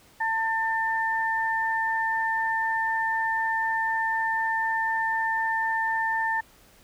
sine tone pair together, 896 / 1792 Hz, A5 / A6, +31 / +31 cents, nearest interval octave, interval 1200 cents, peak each -26 dBFS, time 0.2-6.41 s, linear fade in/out 10 ms, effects pink hiss -56 dBFS RMS until 6.83 s

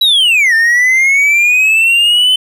triangle linear two-way sweep, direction down then up, 3951 to 1785 to 3054 Hz, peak -5 dBFS, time 0.01-2.36 s, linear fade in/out 5 ms, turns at 0.54 s, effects none

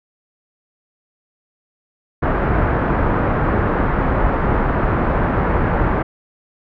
pink low-pass noise, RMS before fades -17 dBFS, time 2.22-6.03 s, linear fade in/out 10 ms, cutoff 1600 Hz, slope 24 dB/octave, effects none

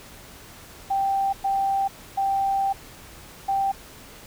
sine tone bursts at uneven times, 784 Hz, G5, in tune, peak -20 dBFS, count 4, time 0.9-1.33 / 1.44-1.88 / 2.17-2.73 / 3.48-3.72 s, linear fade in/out 10 ms, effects pink hiss -45 dBFS RMS until 4.26 s

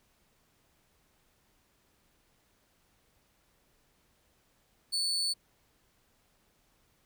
35% pulse tone, 4456 Hz, C#8, 8 cents sharp, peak -27 dBFS, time 4.92-5.34 s, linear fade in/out 20 ms, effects pink hiss -70 dBFS RMS until 7.05 s

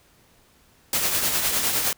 white noise with tremolo, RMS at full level -21 dBFS, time 0.93-1.93 s, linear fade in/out 2 ms, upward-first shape triangle, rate 9.8 Hz, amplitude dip 50%, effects pink hiss -58 dBFS RMS until 1.97 s

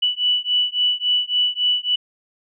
sine beating tone pair, 2960 / 2963.6 Hz, F#7 / F#7, 0 / +2 cents, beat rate 3.6 Hz, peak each -20 dBFS, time 0.02-1.96 s, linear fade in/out 10 ms, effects none

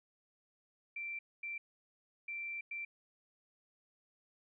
sine tone bursts at uneven times, 2349 Hz, D7, in tune, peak -39 dBFS, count 4, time 0.96-1.19 / 1.43-1.58 / 2.28-2.61 / 2.71-2.85 s, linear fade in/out 5 ms, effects none

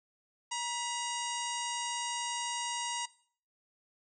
harmonic tone with a mistuned harmonic, 951 Hz, A#5, 34 cents sharp, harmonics 1 / 2 / 3 / 4 / 5 / 6 / 7 / 8 / 9, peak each -36 / -44 / -41 / -47 / -47 / -45 / -43 / -47 / -45 dBFS, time 0.51-3.06 s, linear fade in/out 10 ms, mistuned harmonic 2, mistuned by +68 cents, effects noise-tail reverb RT60 0.5 s tail -19 dB re dry

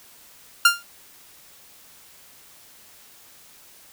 sawtooth tone with exponential decay, 1396.9 Hz, F6, in tune, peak -5 dBFS, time 0.65-0.83 s, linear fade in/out 5 ms, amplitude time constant 37 ms, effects white hiss -50 dBFS RMS until 3.92 s

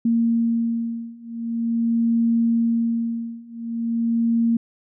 sine beating tone pair, 230.9 / 231.34 Hz, A#3 / A#3, -16 / -13 cents, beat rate 0.44 Hz, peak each -22 / -21 dBFS, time 0.05-4.57 s, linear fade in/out 5 ms, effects none

